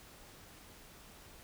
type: silence
effects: pink hiss -56 dBFS RMS until 1.43 s